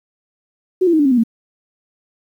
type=tone with pitch steps; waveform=sine; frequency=370 / 341.3 / 314.7 / 290.3 / 267.7 / 246.9 / 227.8 Hz; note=F#4 / F4 / D#4 / D4 / C4 / B3 / A#3; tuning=0 / -40 / +20 / -20 / +40 / 0 / -40 cents; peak=-10 dBFS; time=0.81-1.237 s; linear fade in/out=10 ms; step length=61 ms; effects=8-bit